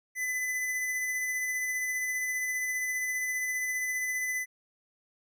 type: tone with tremolo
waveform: square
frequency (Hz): 2009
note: B6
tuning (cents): +29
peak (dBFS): -29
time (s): 0.15-4.46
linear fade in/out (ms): 50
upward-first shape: sine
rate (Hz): 15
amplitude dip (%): 25
effects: none